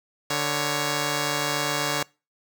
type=tone pair together; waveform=5% pulse; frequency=147.3 / 556.1 Hz; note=D3 / C#5; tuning=+6 / +5 cents; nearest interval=octave + major seventh; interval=2299 cents; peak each=-15 dBFS; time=0.3-2.03 s; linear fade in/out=5 ms; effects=noise-tail reverb RT60 0.3 s tail -25 dB re dry